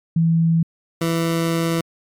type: tone pair in turn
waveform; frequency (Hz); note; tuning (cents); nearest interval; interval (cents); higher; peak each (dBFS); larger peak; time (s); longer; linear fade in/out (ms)
sine / 20% pulse; 164.81 / 165.86; E3 / E3; 0 / +11; unison; 11; second; -13; neither; 0.16-0.63 / 1.01-1.81; second; 5
effects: MP3 96 kbps